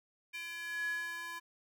square tone with high-pass filter sweep, 338.1 Hz, E4, 44 cents sharp, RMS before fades -40 dBFS, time 0.33-1.4 s, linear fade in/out 20 ms, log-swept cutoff 2200 to 1300 Hz, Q 9.1, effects none

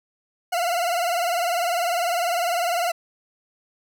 40% pulse tone with vibrato, 698.5 Hz, F5, in tune, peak -20 dBFS, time 0.52-2.92 s, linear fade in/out 10 ms, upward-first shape sine, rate 20 Hz, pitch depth 84 cents each way, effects none

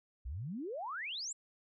sine exponential sweep, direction up, 54.7 to 7980 Hz, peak -38 dBFS, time 0.25-1.33 s, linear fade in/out 10 ms, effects none

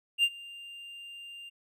triangle tone with ADSR envelope, 2794 Hz, F7, in tune, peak -18 dBFS, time 0.18-1.5 s, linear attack 54 ms, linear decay 54 ms, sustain -23 dB, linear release 19 ms, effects none

